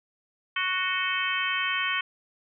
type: harmonic tone with a mistuned harmonic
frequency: 370 Hz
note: F#4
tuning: in tune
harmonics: 3 / 4 / 5 / 6 / 7 / 8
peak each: -32 / -32 / -32 / -32 / -32 / -32 dBFS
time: 0.56-2.01 s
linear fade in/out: 5 ms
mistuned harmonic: 8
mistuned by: +79 cents
effects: none